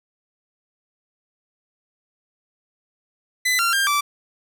sawtooth tone with pitch steps, 2008 / 1376 / 1598 / 1163 Hz, B6 / F6 / G6 / D6, +28 / -26 / +33 / -17 cents, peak -14 dBFS, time 3.45-4.01 s, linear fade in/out 10 ms, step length 140 ms, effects none

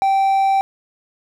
triangle tone, 779 Hz, G5, 11 cents flat, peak -11 dBFS, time 0.02-0.61 s, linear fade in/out 0 ms, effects none

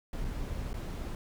brown noise with dropouts, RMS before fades -36 dBFS, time 0.13-1.15 s, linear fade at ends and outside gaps 1 ms, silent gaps 0.244-0.248 / 0.731-0.741 s, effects none

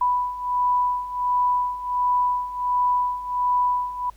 sine beating tone pair, 987.8 / 989.2 Hz, B5 / B5, 0 / +3 cents, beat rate 1.4 Hz, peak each -25 / -21 dBFS, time 0.01-4.1 s, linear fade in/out 5 ms, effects added 50 Hz sine -48 dBFS peak until 4.16 s + pink hiss -58 dBFS RMS until 4.16 s

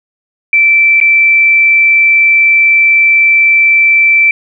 sine tone with dropouts, 2332 Hz, D7, 13 cents flat, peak -4 dBFS, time 0.53-4.31 s, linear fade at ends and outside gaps 2 ms, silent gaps 1.002-1.012 s, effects none

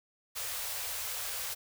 white band-stop noise, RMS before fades -37 dBFS, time 0.35-1.55 s, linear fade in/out 20 ms, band 120 to 450 Hz, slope 96 dB/octave, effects none

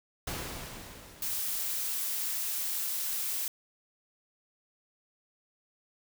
pink noise with exponential decay, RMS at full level -35 dBFS, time 0.27-2.44 s, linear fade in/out 5 ms, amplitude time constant 470 ms
blue noise, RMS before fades -33 dBFS, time 1.22-3.48 s, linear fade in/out 2 ms
effects none

